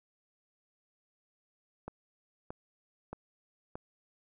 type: click train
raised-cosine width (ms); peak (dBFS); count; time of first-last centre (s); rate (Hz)
1; -26; 4; 1.88-3.755; 1.6
effects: none